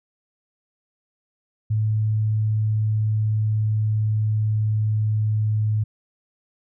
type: tone with pitch glide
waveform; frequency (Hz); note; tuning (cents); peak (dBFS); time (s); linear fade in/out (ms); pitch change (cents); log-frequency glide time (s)
sine; 108.2 to 107.45; A2 to A2; -29 to -41; -18; 1.7-5.84; 10; -12; 1.83-5.65
effects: none